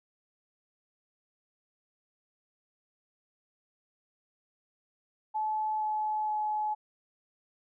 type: tone with pitch steps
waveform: sine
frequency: 862 / 856.5 / 851.1 Hz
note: A5 / A5 / G#5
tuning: -36 / -47 / +42 cents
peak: -28 dBFS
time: 5.34-6.75 s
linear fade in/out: 20 ms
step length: 470 ms
effects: none